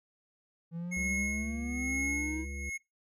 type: exponential sweep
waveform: triangle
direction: up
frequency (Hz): 164.81 to 325.5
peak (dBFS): -33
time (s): 0.71-2.46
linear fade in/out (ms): 50
type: tone with tremolo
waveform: square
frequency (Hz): 2171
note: C#7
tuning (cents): -37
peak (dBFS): -31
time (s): 0.91-2.78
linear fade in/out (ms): 20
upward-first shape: sine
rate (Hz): 1.1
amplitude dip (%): 80
type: harmonic tone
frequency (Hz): 69.3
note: C#2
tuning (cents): 0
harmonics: 1 / 3 / 5 / 7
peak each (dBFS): -38 / -48 / -52 / -55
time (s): 0.96-2.7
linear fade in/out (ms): 10
effects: noise-tail reverb RT60 0.2 s tail -22 dB re dry + low-pass 11000 Hz 12 dB/octave